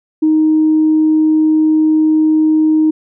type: tone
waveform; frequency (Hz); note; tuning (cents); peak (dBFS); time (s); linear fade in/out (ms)
sine; 311.9; D#4; +4; -7; 0.22-2.91; 10
effects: tanh soft clip ceiling -3 dBFS